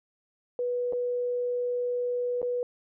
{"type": "tone with dropouts", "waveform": "sine", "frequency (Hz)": 490, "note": "B4", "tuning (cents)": -14, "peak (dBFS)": -26, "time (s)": [0.59, 2.63], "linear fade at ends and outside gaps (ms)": 1, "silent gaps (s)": [[0.925, 0.932], [2.417, 2.428]], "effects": []}